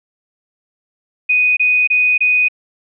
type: tone bursts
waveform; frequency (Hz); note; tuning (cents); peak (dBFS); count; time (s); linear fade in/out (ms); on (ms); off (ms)
sine; 2489; D#7; 0; -10; 4; 1.29-2.485; 10; 280; 25
effects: none

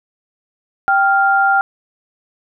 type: tone pair together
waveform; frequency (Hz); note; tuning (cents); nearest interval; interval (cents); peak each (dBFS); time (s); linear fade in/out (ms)
sine; 784 / 1396.9; G5 / F6; 0 / 0; minor seventh; 1000; -13; 0.88-1.61; 0
effects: none

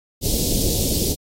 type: band-stop noise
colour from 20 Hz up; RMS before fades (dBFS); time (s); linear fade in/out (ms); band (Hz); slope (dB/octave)
pink; -21; 0.21-1.16; 50; 490 to 3900; 24
effects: AAC 48 kbps

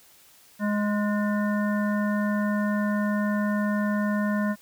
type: harmonic tone with a mistuned harmonic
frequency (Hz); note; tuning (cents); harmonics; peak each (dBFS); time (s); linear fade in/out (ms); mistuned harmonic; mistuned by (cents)
207.9; G#3; +2; 1 / 3 / 5 / 7 / 9; -23 / -32 / -35 / -36 / -36; 0.59-4.56; 50; 9; -68
effects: white hiss -55 dBFS RMS until 4.61 s

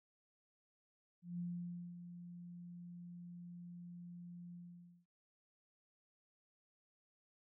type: tone with ADSR envelope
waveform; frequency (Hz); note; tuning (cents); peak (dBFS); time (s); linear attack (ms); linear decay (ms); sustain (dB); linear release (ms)
sine; 174.61; F3; 0; -39; 1.22-5.06; 170; 560; -10; 520
effects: none

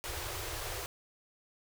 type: band-stop noise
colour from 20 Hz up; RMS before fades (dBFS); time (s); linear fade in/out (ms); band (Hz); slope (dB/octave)
pink; -39; 0.04-0.86; 0; 130 to 320; 96
effects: none

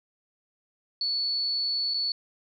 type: tone with dropouts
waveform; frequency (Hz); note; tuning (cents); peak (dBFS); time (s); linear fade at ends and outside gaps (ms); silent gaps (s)
sine; 4435; C#8; 0; -25; 1.01-2.12; 2; 1.938-1.942
effects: none

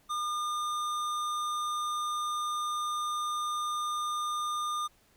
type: tone with hard clipping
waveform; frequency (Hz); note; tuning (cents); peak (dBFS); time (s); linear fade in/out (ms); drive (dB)
sine; 1210; D#6; -49; -32; 0.09-4.88; 20; 14
effects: pink hiss -65 dBFS RMS until 5.16 s

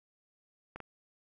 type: clicks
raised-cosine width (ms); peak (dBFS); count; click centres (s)
0.5; -28; 2; 0.76 / 0.803
effects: none

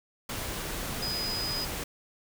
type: tone in noise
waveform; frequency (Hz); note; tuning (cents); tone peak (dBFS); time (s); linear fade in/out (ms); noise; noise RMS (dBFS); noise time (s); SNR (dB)
sine; 4978; D#8; 0; -31; 1.02-1.65; 5; pink; -35; 0.29-1.84; +1
effects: none

